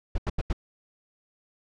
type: noise bursts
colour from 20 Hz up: brown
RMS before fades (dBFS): -25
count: 4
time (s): 0.15-0.53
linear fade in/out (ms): 5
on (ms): 32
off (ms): 84
effects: low-pass 5000 Hz 12 dB/octave